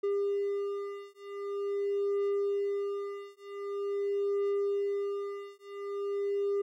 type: beating tone pair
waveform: triangle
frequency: 401.4 / 401.85 Hz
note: G4 / G4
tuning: +41 / +43 cents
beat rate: 0.45 Hz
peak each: -31 dBFS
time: 0.03-6.62 s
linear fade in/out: 10 ms
effects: none